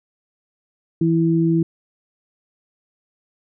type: tone pair together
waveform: sine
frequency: 164.81 / 329.6 Hz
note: E3 / E4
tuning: 0 / 0 cents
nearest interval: octave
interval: 1200 cents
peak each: -17 / -17 dBFS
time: 1.01-1.63 s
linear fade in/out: 5 ms
effects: none